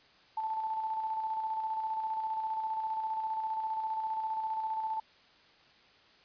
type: tone with tremolo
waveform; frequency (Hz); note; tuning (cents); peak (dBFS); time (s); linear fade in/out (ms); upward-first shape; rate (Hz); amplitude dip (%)
sine; 880; A5; 0; -30; 0.37-5; 5; square; 15; 35
effects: white hiss -61 dBFS RMS until 6.24 s + resampled to 11025 Hz